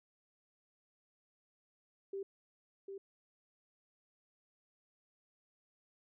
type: tone with echo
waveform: sine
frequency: 392 Hz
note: G4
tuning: in tune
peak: -38 dBFS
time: 2.13-2.23 s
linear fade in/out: 5 ms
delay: 750 ms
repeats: 1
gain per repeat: -5 dB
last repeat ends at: 2.98 s
effects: none